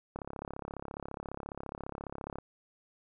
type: click train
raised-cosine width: 1 ms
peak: -25 dBFS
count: 78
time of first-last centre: 0.16-2.385 s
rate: 34.6 Hz
effects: none